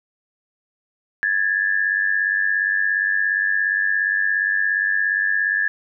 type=tone pair together; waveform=sine; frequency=1662.8 / 1760 Hz; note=G#6 / A6; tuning=+2 / 0 cents; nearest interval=minor second; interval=98 cents; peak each=-20 dBFS; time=1.23-5.68 s; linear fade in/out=0 ms; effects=none